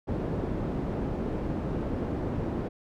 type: low-pass noise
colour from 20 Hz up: white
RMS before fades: -31 dBFS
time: 0.07-2.69 s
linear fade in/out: 20 ms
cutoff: 340 Hz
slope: 12 dB/octave
effects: none